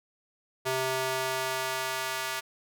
square tone with high-pass filter sweep, 130.81 Hz, C3, in tune, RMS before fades -31 dBFS, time 0.65-2.41 s, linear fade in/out 20 ms, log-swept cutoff 430 to 1200 Hz, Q 0.8, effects none

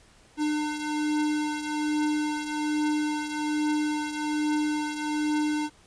square beating tone pair, 301.2 / 302.4 Hz, D4 / D#4, +44 / -49 cents, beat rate 1.2 Hz, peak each -27 / -33 dBFS, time 0.37-5.7 s, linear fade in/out 50 ms, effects pink hiss -57 dBFS RMS until 5.86 s + resampled to 22050 Hz

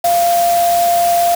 sine tone in noise, 693 Hz, F5, 14 cents flat, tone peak -10 dBFS, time 0.04-1.35 s, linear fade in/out 5 ms, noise white, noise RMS -23 dBFS, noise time 0.04-1.35 s, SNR +10 dB, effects none

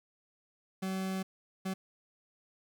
40% pulse tone bursts at uneven times, 189.6 Hz, F#3, 43 cents sharp, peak -32 dBFS, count 2, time 0.82-1.23 / 1.65-1.74 s, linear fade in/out 10 ms, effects 12-bit

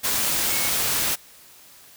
sine tone in noise, 2200 Hz, C#7, 14 cents flat, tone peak -31 dBFS, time 0.49-0.7 s, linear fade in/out 20 ms, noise white, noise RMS -23 dBFS, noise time 0.03-1.16 s, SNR -11 dB, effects white hiss -49 dBFS RMS until 1.96 s

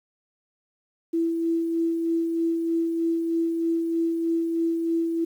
sine tone with tremolo, 331.8 Hz, E4, 11 cents sharp, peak -20 dBFS, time 1.13-5.25 s, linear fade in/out 10 ms, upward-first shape sine, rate 3.2 Hz, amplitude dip 35%, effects 9-bit

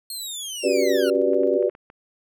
20% pulse linear sweep, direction down, 4300 to 1364 Hz, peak -24 dBFS, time 0.1-1.1 s, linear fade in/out 2 ms
sine chord, G major seventh, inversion third, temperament just, 367.5 / 392 / 490 / 588 Hz, F#4 / G4 / B4 / D5, -12 / 0 / -14 / +2 cents, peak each -23 dBFS, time 0.63-1.7 s, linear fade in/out 20 ms
sine tone with tremolo, 276.2 Hz, C#4, 6 cents flat, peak -25 dBFS, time 0.64-1.58 s, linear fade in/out 20 ms, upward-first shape square, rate 7.8 Hz, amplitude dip 30%
clicks, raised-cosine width 0.5 ms, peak -30 dBFS, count 6, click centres 1.334 / 1.434 / 1.626 / 1.696 / 1.751 / 1.901 s
effects none

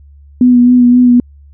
sine tone with vibrato, 246 Hz, B3, 7 cents flat, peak -3 dBFS, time 0.41-1.2 s, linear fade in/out 2 ms, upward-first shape sine, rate 3.8 Hz, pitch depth 23 cents each way, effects added 71 Hz sine -36 dBFS peak until 1.53 s

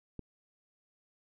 click, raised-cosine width 3 ms, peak -28 dBFS, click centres 0.193 s, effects none

